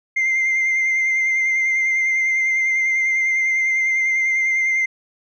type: tone with vibrato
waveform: sine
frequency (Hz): 2093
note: C7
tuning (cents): 0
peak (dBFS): -14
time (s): 0.16-4.86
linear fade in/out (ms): 10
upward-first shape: sine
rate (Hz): 10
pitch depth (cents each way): 21
effects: tanh soft clip ceiling -14 dBFS